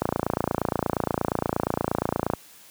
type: click train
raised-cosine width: 1 ms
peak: -8 dBFS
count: 67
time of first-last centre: 0.02-2.336 s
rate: 28.5 Hz
effects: white hiss -50 dBFS RMS until 2.7 s + high-pass 80 Hz 12 dB/octave